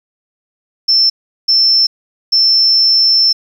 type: tone bursts at uneven times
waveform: sine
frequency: 5340 Hz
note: E8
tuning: 22 cents sharp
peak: -7 dBFS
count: 3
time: 0.88-1.1 / 1.48-1.87 / 2.32-3.33 s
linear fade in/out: 10 ms
effects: 7-bit